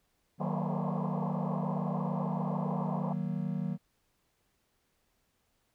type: chord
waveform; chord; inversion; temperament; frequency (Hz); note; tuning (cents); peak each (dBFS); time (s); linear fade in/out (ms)
triangle; D# minor; none; just; 155.56 / 186.68 / 233.3; D#3 / F#3 / A#3; 0 / +16 / +2; -33 / -32 / -37; 0.38-3.78; 50
type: band-pass noise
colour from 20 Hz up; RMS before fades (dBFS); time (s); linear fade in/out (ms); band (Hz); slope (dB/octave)
white; -39; 0.4-3.13; 5; 420 to 1100; 96
effects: pink hiss -75 dBFS RMS until 5.74 s